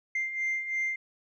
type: beating tone pair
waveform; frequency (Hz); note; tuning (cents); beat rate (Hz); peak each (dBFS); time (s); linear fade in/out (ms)
sine; 2093 / 2096; C7 / C7; 0 / +2; 3; -34 / -28; 0.15-0.96; 5
effects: tanh soft clip ceiling -24 dBFS